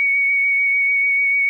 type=tone with vibrato; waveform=sine; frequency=2236 Hz; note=C#7; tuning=14 cents sharp; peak=-14 dBFS; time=0-1.49 s; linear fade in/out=0 ms; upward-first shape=triangle; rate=6.8 Hz; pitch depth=19 cents each way; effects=9-bit